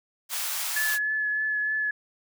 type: high-pass noise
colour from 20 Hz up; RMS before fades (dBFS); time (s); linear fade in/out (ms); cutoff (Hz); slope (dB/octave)
white; -30; 0.29-0.99; 50; 710; 24
type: tone with vibrato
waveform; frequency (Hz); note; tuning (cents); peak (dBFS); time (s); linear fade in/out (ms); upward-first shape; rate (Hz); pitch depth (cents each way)
sine; 1716; A6; -44; -24; 0.76-1.91; 5; triangle; 3.3; 19
effects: none